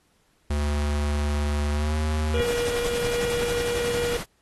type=tone with pitch glide; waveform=square; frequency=73.42 to 76.94 Hz; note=D2 to D#2; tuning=0 to -19 cents; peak=-23 dBFS; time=0.5-2.41 s; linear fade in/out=5 ms; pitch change=+81 cents; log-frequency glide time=1.72-1.96 s
type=harmonic tone; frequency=478.4 Hz; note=A#4; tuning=45 cents sharp; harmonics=1 / 3 / 4 / 5 / 6 / 7; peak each=-24 / -39 / -41 / -40 / -42 / -41 dBFS; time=2.34-4.17 s; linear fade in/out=2 ms
type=noise with tremolo; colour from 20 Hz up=pink; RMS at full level=-29 dBFS; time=2.39-4.25 s; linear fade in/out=50 ms; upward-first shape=square; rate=11 Hz; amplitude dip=30%
effects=pink hiss -66 dBFS RMS until 4.41 s + AAC 32 kbps